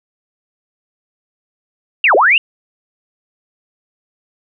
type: linear two-way sweep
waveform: sine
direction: down then up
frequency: 2893 to 348.4 to 2893 Hz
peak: -7 dBFS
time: 2.04-2.38 s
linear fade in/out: 2 ms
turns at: 2.15 s
effects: none